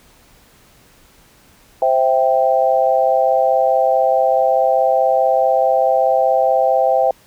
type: chord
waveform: sine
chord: C major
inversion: none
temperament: equal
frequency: 523.3 / 659.3 / 784 Hz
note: C5 / E5 / G5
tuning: 0 / 0 / 0 cents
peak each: -16 dBFS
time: 1.82-7.11 s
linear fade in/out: 2 ms
effects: pink hiss -50 dBFS RMS until 7.26 s